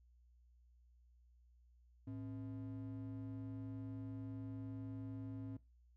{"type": "ring-modulated tone", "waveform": "triangle", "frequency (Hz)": 188.5, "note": "F#3", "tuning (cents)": 32, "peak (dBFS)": -39, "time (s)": [2.07, 5.57], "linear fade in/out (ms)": 5, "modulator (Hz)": 79.6, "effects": ["noise-tail reverb RT60 0.2 s tail -18 dB re dry", "added 60 Hz sine -65 dBFS peak until 5.96 s"]}